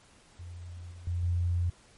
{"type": "tone with level steps", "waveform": "sine", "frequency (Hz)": 87.31, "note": "F2", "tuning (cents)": 0, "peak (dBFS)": [-40, -44, -28, -25], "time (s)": [0.39, 1.7], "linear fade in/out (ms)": 5, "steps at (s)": [0.91, 1.07, 1.23], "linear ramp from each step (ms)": 2, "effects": ["pink hiss -59 dBFS RMS until 1.97 s", "MP3 48 kbps"]}